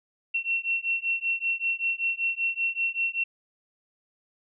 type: beating tone pair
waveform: sine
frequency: 2715 / 2720.2 Hz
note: F7 / F7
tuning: -50 / -46 cents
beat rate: 5.2 Hz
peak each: -28 dBFS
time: 0.34-3.24 s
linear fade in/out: 10 ms
effects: none